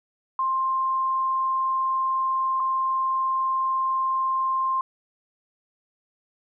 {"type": "tone pair in turn", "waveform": "sine", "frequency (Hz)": [1054, 1054], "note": ["C6", "C6"], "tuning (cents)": [12, 12], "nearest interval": "unison", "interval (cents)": 0, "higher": "neither", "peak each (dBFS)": -21, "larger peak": "neither", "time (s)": [[0.39, 2.6], [2.6, 4.81]], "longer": "neither", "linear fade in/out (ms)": 2, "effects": []}